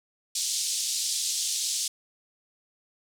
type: band-pass noise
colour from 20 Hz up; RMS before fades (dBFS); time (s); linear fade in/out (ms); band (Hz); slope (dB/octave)
white; -29; 0.35-1.88; 5; 3700 to 8500; 24
effects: none